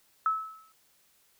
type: tone with exponential decay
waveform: sine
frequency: 1300 Hz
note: E6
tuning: 24 cents flat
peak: -21 dBFS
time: 0.26-0.72 s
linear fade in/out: 1 ms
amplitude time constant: 98 ms
effects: white hiss -66 dBFS RMS until 1.39 s